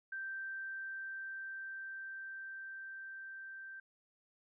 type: tone with level ramp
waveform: sine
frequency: 1565 Hz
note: G6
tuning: 3 cents flat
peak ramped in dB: -39 to -46 dBFS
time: 0.12-3.8 s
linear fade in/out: 5 ms
effects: none